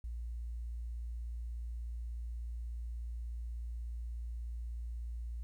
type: tone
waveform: sine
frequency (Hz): 58.27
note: A#1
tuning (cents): 0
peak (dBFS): -38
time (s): 0.04-5.43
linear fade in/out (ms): 0
effects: 12-bit